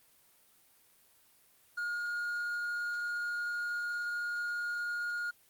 triangle tone with quantisation, 1428 Hz, F6, 38 cents sharp, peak -31 dBFS, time 1.77-5.31 s, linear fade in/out 10 ms, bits 10, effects white hiss -65 dBFS RMS until 5.49 s + Opus 32 kbps

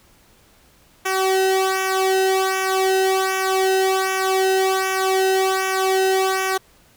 sawtooth tone with flanger, 380.4 Hz, F#4, 48 cents sharp, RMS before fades -19 dBFS, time 1.05-6.58 s, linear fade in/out 10 ms, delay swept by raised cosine 0.23 to 0.9 ms, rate 1.3 Hz, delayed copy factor -0.8, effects pink hiss -54 dBFS RMS until 6.96 s

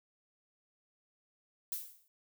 violet noise with exponential decay, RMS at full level -35 dBFS, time 1.72-2.08 s, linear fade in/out 1 ms, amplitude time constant 77 ms, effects none

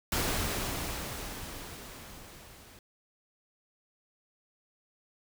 pink noise with level ramp, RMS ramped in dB -29 to -54 dBFS, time 0.12-2.79 s, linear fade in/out 2 ms, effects none

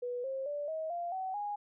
sine tone with pitch steps, 490 / 534.3 / 582.7 / 635.5 / 693 / 755.7 / 824.1 Hz, B4 / C5 / D5 / D#5 / F5 / F#5 / G#5, -14 / +36 / -14 / +36 / -14 / +36 / -14 cents, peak -34 dBFS, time 0.02-1.56 s, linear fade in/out 10 ms, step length 220 ms, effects none

